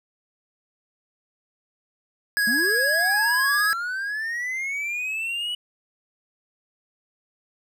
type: tone with vibrato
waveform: square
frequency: 1661 Hz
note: G#6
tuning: in tune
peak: -20 dBFS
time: 2.37-3.73 s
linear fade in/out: 0 ms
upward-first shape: sine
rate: 17 Hz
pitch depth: 17 cents each way
type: linear sweep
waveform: triangle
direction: up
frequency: 208 to 2960 Hz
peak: -24 dBFS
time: 2.47-5.55 s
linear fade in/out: 5 ms
effects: none